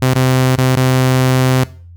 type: tone with dropouts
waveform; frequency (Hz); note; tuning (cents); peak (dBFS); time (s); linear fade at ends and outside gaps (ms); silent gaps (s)
sawtooth; 129.3; C3; -20; -6; 0.02-1.64; 5; 0.139-0.154 / 0.559-0.58 / 0.756-0.768
effects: noise-tail reverb RT60 0.4 s tail -18 dB re dry + added 86 Hz sine -34 dBFS peak until 1.96 s